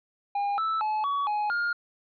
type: tone with pitch steps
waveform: triangle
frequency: 809 / 1316 / 858 / 1129 / 838 / 1414 Hz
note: G#5 / E6 / A5 / C#6 / G#5 / F6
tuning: -46 / -3 / -44 / +31 / +15 / +21 cents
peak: -23 dBFS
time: 0.35-1.73 s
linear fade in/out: 5 ms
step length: 230 ms
effects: resampled to 11025 Hz